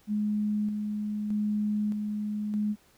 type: tone with tremolo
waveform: sine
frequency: 209.9 Hz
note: G#3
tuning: 19 cents sharp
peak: -25 dBFS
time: 0.07-2.76 s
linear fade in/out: 50 ms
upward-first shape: square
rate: 0.81 Hz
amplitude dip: 35%
effects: pink hiss -62 dBFS RMS until 2.97 s